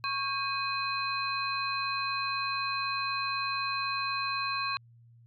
sine tone cluster, 1103 / 1604 / 2508 / 4098 Hz, C#6 / G6 / D#7 / C8, -9 / +39 / +13 / -37 cents, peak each -32 / -39 / -35 / -36 dBFS, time 0.04-4.77 s, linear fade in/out 0 ms, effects added 117 Hz sine -54 dBFS peak until 5.26 s

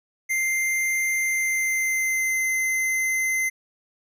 square tone with pitch glide, 2093 to 2065 Hz, C7 to C7, 0 to -23 cents, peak -22 dBFS, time 0.29-3.5 s, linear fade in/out 20 ms, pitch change -23 cents, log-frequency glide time 1.12-2.53 s, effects none

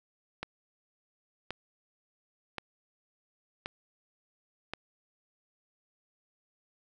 click train, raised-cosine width 0.3 ms, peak -19 dBFS, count 5, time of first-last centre 0.43-4.736 s, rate 0.929 Hz, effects none

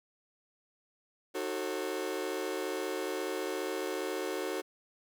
40% pulse chord, D# diminished seventh, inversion none, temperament just, 311.1 / 373.4 / 448 / 537.6 Hz, D#4 / F#4 / A4 / C5, 0 / +16 / +31 / +47 cents, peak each -40 / -36 / -38 / -39 dBFS, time 1.34-4.62 s, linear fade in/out 20 ms, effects none

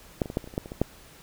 clicks, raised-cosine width 2 ms, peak -10 / -23 / -21 / -11 / -29 / -28 / -29 / -13 / -26 / -23 / -8 dBFS, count 11, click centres 0.218 / 0.258 / 0.301 / 0.371 / 0.442 / 0.475 / 0.539 / 0.579 / 0.659 / 0.719 / 0.816 s, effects pink hiss -51 dBFS RMS until 1.22 s

